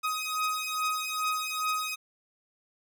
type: beating tone pair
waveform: sawtooth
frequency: 1256 / 1258.4 Hz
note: D#6 / D#6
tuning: +16 / +19 cents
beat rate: 2.4 Hz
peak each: -28 dBFS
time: 0.03-1.96 s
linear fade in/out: 20 ms
effects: none